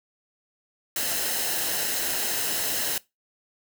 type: noise with comb filter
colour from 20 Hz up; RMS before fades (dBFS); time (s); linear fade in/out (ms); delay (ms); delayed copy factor
white; -27; 0.96-2.98; 2; 0.86; -0.5
effects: noise-tail reverb RT60 0.2 s tail -21 dB re dry